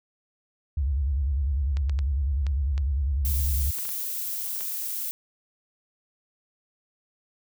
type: tone with vibrato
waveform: sine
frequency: 69.3 Hz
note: C#2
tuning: in tune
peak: -22 dBFS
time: 0.77-3.71 s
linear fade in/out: 5 ms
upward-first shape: square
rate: 10 Hz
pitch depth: 120 cents each way
type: clicks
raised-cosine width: 0.2 ms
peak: -22 dBFS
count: 9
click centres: 1.77 / 1.896 / 1.99 / 2.467 / 2.779 / 3.787 / 3.853 / 3.891 / 4.608 s
type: noise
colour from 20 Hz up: violet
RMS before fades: -31 dBFS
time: 3.25-5.11 s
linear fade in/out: 0 ms
effects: none